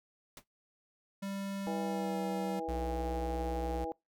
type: noise with exponential decay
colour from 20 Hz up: pink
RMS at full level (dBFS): -43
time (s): 0.37-0.44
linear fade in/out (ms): 2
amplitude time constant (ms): 15
type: tone with pitch glide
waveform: square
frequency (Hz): 196.9 to 191.74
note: G3 to G3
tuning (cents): +8 to -38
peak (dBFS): -37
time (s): 1.22-2.6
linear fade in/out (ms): 10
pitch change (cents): -46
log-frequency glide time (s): 1.81-2.19
type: harmonic tone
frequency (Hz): 162.6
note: E3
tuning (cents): -23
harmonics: 2 / 3 / 4 / 5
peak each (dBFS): -41 / -39 / -45 / -39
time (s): 1.67-3.92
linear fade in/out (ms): 0
type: tone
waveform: square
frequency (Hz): 61.6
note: B1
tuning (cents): -4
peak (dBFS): -37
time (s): 2.68-3.85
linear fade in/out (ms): 10
effects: noise-tail reverb RT60 0.2 s tail -25 dB re dry